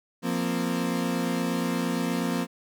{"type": "chord", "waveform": "35% pulse", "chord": "F suspended fourth", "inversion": "none", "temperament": "equal", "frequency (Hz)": [174.61, 233.1, 261.6], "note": ["F3", "Bb3", "C4"], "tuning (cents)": [0, 0, 0], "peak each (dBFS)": -28, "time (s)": [0.22, 2.47], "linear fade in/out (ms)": 50, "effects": []}